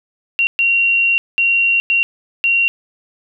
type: tone bursts at uneven times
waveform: sine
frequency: 2751 Hz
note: F7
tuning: 27 cents flat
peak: -11 dBFS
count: 5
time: 0.39-0.47 / 0.59-1.18 / 1.38-1.8 / 1.9-2.03 / 2.44-2.68 s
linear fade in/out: 0 ms
effects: none